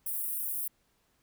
white high-pass noise, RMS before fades -34 dBFS, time 0.06-0.68 s, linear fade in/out 5 ms, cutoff 9500 Hz, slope 48 dB/octave, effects pink hiss -72 dBFS RMS until 1.22 s

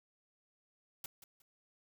white noise with echo, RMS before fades -44 dBFS, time 1.04-1.06 s, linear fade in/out 2 ms, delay 180 ms, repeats 2, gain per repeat -12 dB, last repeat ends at 1.42 s, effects none

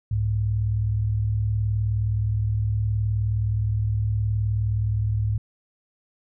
sine tone pair together, 66.84 / 106.1 Hz, C2 / G#2, +38 / +38 cents, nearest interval minor sixth, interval 800 cents, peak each -28 / -21 dBFS, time 0.11-5.38 s, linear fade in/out 5 ms, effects none

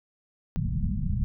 pink low-pass noise, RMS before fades -27 dBFS, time 0.56-1.24 s, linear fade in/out 0 ms, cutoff 220 Hz, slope 96 dB/octave, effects none

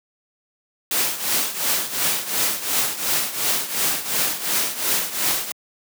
white noise with tremolo, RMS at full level -19 dBFS, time 0.91-5.52 s, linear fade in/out 2 ms, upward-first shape triangle, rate 2.8 Hz, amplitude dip 80%, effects high-pass 150 Hz 12 dB/octave

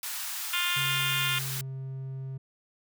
white high-pass noise, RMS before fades -35 dBFS, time 0.03-1.61 s, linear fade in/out 2 ms, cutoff 850 Hz, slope 24 dB/octave
harmonic tone, 352.2 Hz, F4, 15 cents sharp, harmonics 3 / 4 / 5 / 6 / 7 / 8 / 9 / 10, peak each -38 / -34 / -38 / -36 / -34 / -33 / -35 / -34 dBFS, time 0.53-1.39 s, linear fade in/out 5 ms
triangle tone with pitch glide, 136.9 to 133.23 Hz, C#3 to C3, -21 to +32 cents, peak -32 dBFS, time 0.76-2.38 s, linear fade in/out 10 ms, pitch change -47 cents, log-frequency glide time 1.26-1.35 s
effects none

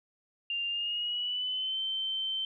sine tone with pitch glide, 2794 to 3100 Hz, F7 to G7, 0 to -20 cents, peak -30 dBFS, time 0.5-2.45 s, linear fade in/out 2 ms, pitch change +180 cents, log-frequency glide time 0.68-1.8 s, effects none

